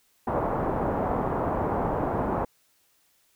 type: low-pass noise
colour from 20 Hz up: white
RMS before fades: -27 dBFS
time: 0.27-2.45 s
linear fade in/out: 5 ms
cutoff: 950 Hz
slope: 24 dB/octave
effects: white hiss -66 dBFS RMS until 3.35 s